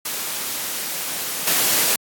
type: noise with level steps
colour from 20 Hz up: white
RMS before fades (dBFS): -26 / -18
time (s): 0.05-1.96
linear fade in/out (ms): 5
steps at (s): 1.47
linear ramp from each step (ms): 5
effects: high-pass 150 Hz 12 dB/octave + AAC 64 kbps